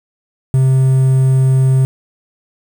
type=tone with quantisation; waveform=triangle; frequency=131.8 Hz; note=C3; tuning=13 cents sharp; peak=-6 dBFS; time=0.54-1.85 s; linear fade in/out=0 ms; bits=6; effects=none